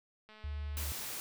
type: click train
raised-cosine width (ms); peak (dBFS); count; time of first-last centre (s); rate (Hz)
0.3; -40; 117; 0.29-0.83; 215
type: tone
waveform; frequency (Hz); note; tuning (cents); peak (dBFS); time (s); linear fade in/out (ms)
sine; 73.42; D2; 0; -36; 0.44-0.92; 0
type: noise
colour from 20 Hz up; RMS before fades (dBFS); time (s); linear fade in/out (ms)
white; -41; 0.77-1.2; 0
effects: none